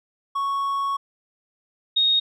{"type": "tone pair in turn", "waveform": ["triangle", "sine"], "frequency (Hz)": [1108.7, 3729], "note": ["C#6", "A#7"], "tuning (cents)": [0, 0], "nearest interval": "octave + major sixth", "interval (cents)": 2100, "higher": "second", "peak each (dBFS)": [-20, -16], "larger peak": "second", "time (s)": [[0.35, 0.97], [1.96, 2.2]], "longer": "first", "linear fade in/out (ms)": 10, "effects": []}